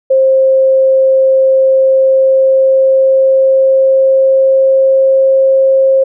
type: tone with pitch glide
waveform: sine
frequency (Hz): 530 to 534.3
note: C5 to C5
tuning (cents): +22 to +36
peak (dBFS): -5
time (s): 0.1-6.04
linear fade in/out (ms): 10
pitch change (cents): +14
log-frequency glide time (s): 1.56-5.33
effects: none